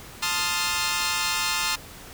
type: chord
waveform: 10% pulse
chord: F dominant seventh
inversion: first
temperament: equal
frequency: 880 / 1046.5 / 1244.5 / 1396.9 Hz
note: A5 / C6 / Eb6 / F6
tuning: 0 / 0 / 0 / 0 cents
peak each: -21 dBFS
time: 0.22-1.76 s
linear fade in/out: 10 ms
effects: pink hiss -43 dBFS RMS until 2.13 s